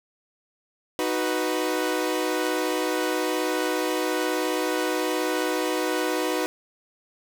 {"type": "chord", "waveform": "sawtooth", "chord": "B major", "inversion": "first", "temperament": "equal", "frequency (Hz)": [311.1, 370, 493.9], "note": ["D#4", "F#4", "B4"], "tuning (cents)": [0, 0, 0], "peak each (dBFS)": -24, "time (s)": [0.99, 6.46], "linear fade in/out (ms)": 0, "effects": []}